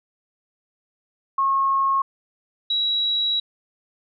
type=tone pair in turn; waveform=sine; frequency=1087 / 3882 Hz; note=C#6 / B7; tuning=-34 / -31 cents; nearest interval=octave + minor seventh; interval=2203 cents; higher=second; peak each=-17 / -19 dBFS; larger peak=first; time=1.38-2.02 / 2.7-3.4 s; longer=second; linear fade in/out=5 ms; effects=none